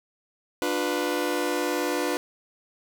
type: chord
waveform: sawtooth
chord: B diminished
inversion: first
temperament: just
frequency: 296.3 / 355.6 / 493.9 Hz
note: D4 / F4 / B4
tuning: +15 / +31 / 0 cents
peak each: -25 dBFS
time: 0.62-2.17 s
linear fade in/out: 0 ms
effects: none